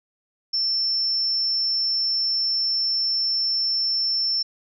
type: tone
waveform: sine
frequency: 5370 Hz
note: E8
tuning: 31 cents sharp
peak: -20 dBFS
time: 0.53-4.43 s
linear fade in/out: 10 ms
effects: none